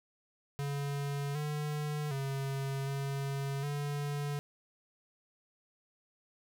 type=tone with pitch steps; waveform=square; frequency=141.7 / 149.5 / 136.6 / 138.3 / 144.6 Hz; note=C#3 / D3 / C#3 / C#3 / D3; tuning=+38 / +31 / -25 / -4 / -27 cents; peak=-34 dBFS; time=0.59-4.39 s; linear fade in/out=0 ms; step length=760 ms; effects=none